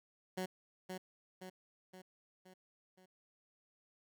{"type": "tone with echo", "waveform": "15% pulse", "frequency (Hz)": 185.4, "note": "F#3", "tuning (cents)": 4, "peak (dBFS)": -31, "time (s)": [0.37, 0.46], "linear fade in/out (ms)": 10, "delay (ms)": 520, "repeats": 5, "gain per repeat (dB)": -5, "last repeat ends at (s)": 3.06, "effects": []}